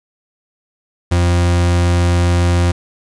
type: tone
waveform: 40% pulse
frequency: 87.31 Hz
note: F2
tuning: in tune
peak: -10 dBFS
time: 1.11-2.72 s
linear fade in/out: 10 ms
effects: resampled to 22050 Hz + 7-bit